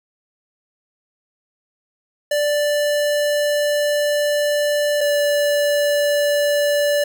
square tone pair in turn, 587.3 / 581.9 Hz, D5 / D5, 0 / -16 cents, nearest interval unison, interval 16 cents, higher first, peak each -17 / -16 dBFS, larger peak second, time 2.31-5.01 / 5.01-7.04 s, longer first, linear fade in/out 5 ms, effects 9-bit

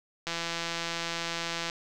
click train, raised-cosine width 0.2 ms, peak -15 dBFS, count 241, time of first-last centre 0.27-1.699 s, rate 168 Hz, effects 9-bit

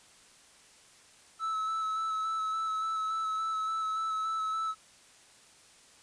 triangle tone with vibrato, 1305 Hz, E6, 18 cents flat, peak -28 dBFS, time 1.39-4.75 s, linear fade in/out 50 ms, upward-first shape square, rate 3.5 Hz, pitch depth 13 cents each way, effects white hiss -58 dBFS RMS until 6.02 s + resampled to 22050 Hz

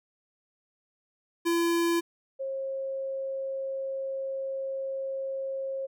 square / sine tone pair in turn, 338.9 / 538 Hz, E4 / C5, +48 / +48 cents, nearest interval minor sixth, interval 800 cents, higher second, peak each -24 / -30 dBFS, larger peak first, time 1.45-2.01 / 2.39-5.87 s, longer second, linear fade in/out 20 ms, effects none

